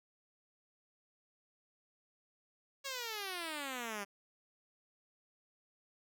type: exponential sweep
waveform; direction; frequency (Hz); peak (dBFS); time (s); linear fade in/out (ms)
5% pulse; down; 560 to 196; -28; 2.84-4.05; 20
effects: none